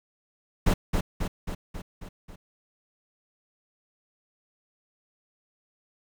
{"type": "noise with echo", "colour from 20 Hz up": "brown", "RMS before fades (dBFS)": -20, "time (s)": [0.66, 0.74], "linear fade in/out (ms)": 10, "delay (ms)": 270, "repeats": 6, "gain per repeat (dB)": -4, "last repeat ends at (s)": 2.36, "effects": []}